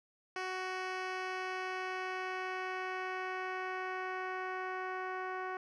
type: tone with low-pass filter sweep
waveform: 10% pulse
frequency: 372.1 Hz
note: F#4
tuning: 10 cents sharp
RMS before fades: -39 dBFS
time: 0.36-5.57 s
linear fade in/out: 2 ms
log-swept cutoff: 4400 to 1500 Hz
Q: 0.97
effects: none